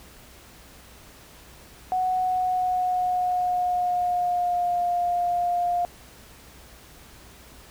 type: tone with pitch glide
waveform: sine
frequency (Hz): 740 to 704.5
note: F#5 to F5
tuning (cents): 0 to +15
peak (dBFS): -21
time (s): 1.92-5.85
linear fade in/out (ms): 0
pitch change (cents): -85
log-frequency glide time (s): 2.14-4.87
effects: added 60 Hz sine -54 dBFS peak until 7.7 s + pink hiss -49 dBFS RMS until 7.7 s